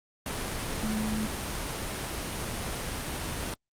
sine tone in noise, 216 Hz, A3, 32 cents flat, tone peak -29 dBFS, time 0.83-1.27 s, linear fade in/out 2 ms, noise pink, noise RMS -33 dBFS, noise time 0.26-3.54 s, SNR +1 dB, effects low-pass 12000 Hz 12 dB/octave + Opus 32 kbps

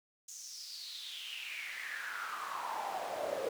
brown noise with high-pass filter sweep, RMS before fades -41 dBFS, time 0.28-3.49 s, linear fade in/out 5 ms, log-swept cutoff 6700 to 490 Hz, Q 6.3, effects none

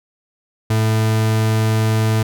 40% pulse tone, 110 Hz, A2, in tune, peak -13 dBFS, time 0.7-2.23 s, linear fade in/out 5 ms, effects none

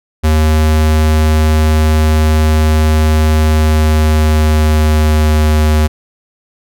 square tone with pitch glide, 77.78 to 76.8 Hz, D#2 to D#2, 0 to -22 cents, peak -8 dBFS, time 0.23-5.88 s, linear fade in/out 20 ms, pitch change -22 cents, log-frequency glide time 3.4-5.53 s, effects none

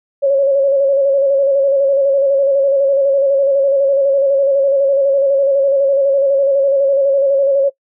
sine tone with vibrato, 551 Hz, C#5, 11 cents flat, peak -9 dBFS, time 0.22-7.7 s, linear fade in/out 20 ms, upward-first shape square, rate 12 Hz, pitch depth 32 cents each way, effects noise-tail reverb RT60 0.1 s tail -22 dB re dry

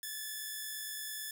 5% pulse tone pair together, 1701.2 / 1750 Hz, G#6 / A6, +41 / -10 cents, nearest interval unison, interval 49 cents, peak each -33 / -30 dBFS, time 0.03-1.31 s, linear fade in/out 2 ms, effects none

